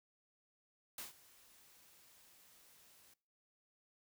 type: noise with ADSR envelope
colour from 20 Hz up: white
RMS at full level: -45 dBFS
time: 0.98-3.14 s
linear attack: 3 ms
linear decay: 140 ms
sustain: -20 dB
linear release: 6 ms
effects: noise-tail reverb RT60 0.4 s tail -21 dB re dry